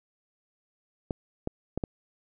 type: clicks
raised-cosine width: 2 ms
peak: -16 dBFS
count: 4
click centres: 1.108 / 1.474 / 1.776 / 1.838 s
effects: none